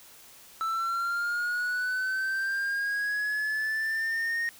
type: linear sweep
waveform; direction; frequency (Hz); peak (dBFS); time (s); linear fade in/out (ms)
triangle; up; 1318.5 to 1860; -25; 0.61-4.49; 0
effects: white hiss -52 dBFS RMS until 4.59 s